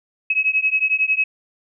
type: beating tone pair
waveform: sine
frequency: 2556 / 2567 Hz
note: D#7 / E7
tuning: +46 / -47 cents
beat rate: 11 Hz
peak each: -19 dBFS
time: 0.3-1.24 s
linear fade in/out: 5 ms
effects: none